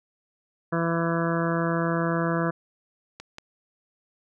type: harmonic tone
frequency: 167.1 Hz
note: E3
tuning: 24 cents sharp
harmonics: 1 / 2 / 3 / 4 / 6 / 7 / 8 / 9 / 10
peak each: -26 / -29 / -31 / -32 / -34 / -34 / -35 / -36 / -36 dBFS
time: 0.72-2.51 s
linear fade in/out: 10 ms
type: clicks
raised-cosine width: 0.2 ms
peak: -21 dBFS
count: 2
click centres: 3.2 / 3.384 s
effects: none